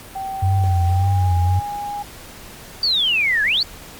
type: tone with pitch glide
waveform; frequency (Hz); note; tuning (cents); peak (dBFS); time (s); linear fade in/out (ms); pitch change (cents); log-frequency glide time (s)
sine; 774 to 820; G5 to G#5; -22 to -22; -24; 0.15-2.03; 10; +100; 0.89-1.29
type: tone with vibrato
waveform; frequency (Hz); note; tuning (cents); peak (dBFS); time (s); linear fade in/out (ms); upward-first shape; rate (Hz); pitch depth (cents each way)
sine; 91.9; F#2; -11; -14; 0.42-1.6; 10; triangle; 1.8; 110
type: exponential two-way sweep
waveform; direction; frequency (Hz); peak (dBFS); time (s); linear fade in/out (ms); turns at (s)
sine; down then up; 4699 to 1641 to 4699; -15; 2.83-3.63; 2; 3.43
effects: pink hiss -39 dBFS RMS until 3.99 s + Opus 48 kbps